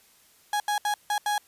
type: tone bursts at uneven times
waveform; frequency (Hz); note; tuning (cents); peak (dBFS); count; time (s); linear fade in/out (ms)
35% pulse; 830.6; G#5; 0; -22; 5; 0.53-0.6 / 0.68-0.78 / 0.85-0.94 / 1.1-1.18 / 1.26-1.38; 2
effects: white hiss -59 dBFS RMS until 1.47 s + resampled to 32000 Hz